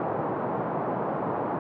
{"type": "band-pass noise", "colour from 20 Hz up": "white", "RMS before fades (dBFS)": -29, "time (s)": [0, 1.59], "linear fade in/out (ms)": 2, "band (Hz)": [130, 970], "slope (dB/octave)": 24, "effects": []}